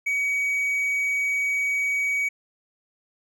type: tone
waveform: triangle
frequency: 2262 Hz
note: C#7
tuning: 34 cents sharp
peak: -20 dBFS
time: 0.06-2.29 s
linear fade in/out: 10 ms
effects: none